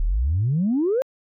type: exponential sweep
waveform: sine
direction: up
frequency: 34.1 to 550 Hz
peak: -17 dBFS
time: 0-1.02 s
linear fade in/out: 0 ms
effects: tanh soft clip ceiling -14 dBFS